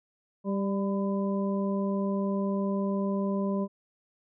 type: harmonic tone with a mistuned harmonic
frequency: 197 Hz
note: G3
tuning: 9 cents sharp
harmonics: 1 / 2 / 3 / 5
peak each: -27 / -34 / -35 / -39 dBFS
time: 0.44-3.68 s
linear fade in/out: 50 ms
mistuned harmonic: 5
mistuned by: +35 cents
effects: none